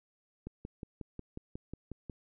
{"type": "click train", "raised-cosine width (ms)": 3, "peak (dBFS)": -28, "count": 10, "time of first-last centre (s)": [0.47, 2.097], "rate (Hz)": 5.53, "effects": []}